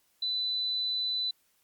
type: tone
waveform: sine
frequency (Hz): 3995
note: B7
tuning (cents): +19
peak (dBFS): -28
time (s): 0.22-1.31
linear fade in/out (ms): 5
effects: white hiss -70 dBFS RMS until 1.63 s + Opus 48 kbps